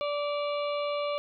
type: harmonic tone with a mistuned harmonic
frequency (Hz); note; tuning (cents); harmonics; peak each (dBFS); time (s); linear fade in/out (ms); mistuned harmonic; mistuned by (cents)
582; D5; -16; 1 / 2 / 4 / 5 / 6 / 7; -29 / -35 / -41 / -43 / -45 / -46; 0.01-1.18; 0; 5; -37
effects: none